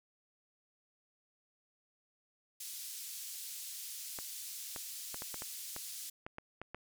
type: band-pass noise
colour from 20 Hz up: white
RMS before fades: -45 dBFS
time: 2.6-6.1 s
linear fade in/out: 5 ms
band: 4000 to 14000 Hz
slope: 12 dB/octave
type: clicks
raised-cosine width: 0.5 ms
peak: -28 dBFS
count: 11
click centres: 4.188 / 4.762 / 5.144 / 5.221 / 5.343 / 5.421 / 5.764 / 6.265 / 6.384 / 6.616 / 6.746 s
effects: none